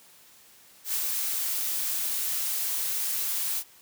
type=noise with ADSR envelope; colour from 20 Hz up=blue; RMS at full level=-27 dBFS; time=0.84-3.64 s; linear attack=100 ms; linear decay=38 ms; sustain=-2 dB; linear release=62 ms; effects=white hiss -55 dBFS RMS until 3.81 s + high-pass 60 Hz 12 dB/octave